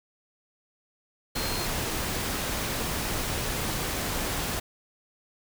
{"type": "tone in noise", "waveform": "sine", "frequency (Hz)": 4212, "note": "C8", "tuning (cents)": 11, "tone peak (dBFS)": -36, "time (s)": [1.35, 1.66], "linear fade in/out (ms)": 10, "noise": "pink", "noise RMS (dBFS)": -30, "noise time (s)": [1.35, 4.6], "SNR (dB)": -9, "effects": []}